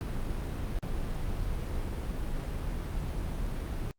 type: noise with dropouts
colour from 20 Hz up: brown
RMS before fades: -33 dBFS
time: 0.01-3.91 s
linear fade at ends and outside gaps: 0 ms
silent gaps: 0.787-0.827 s
effects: Opus 48 kbps